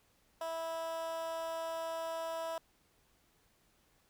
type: tone with high-pass filter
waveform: 15% pulse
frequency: 327.6 Hz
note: E4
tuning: 11 cents flat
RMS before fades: -39 dBFS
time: 0.41-2.58 s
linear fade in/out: 2 ms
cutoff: 720 Hz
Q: 3.8
effects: pink hiss -71 dBFS RMS until 4.09 s